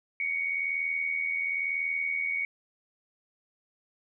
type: tone pair together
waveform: sine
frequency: 2160 / 2241 Hz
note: C#7 / C#7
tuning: -45 / +18 cents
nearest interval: minor second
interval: 63 cents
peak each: -35 / -28 dBFS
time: 0.2-2.45 s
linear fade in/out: 2 ms
effects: none